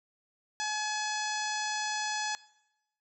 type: harmonic tone with a mistuned harmonic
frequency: 850 Hz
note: G#5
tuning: 40 cents sharp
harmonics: 1 / 2 / 3 / 4 / 5 / 6 / 7 / 8 / 9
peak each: -35 / -35 / -43 / -42 / -43 / -41 / -40 / -45 / -47 dBFS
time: 0.6-2.35 s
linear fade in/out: 0 ms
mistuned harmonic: 6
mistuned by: -43 cents
effects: noise-tail reverb RT60 0.9 s tail -20 dB re dry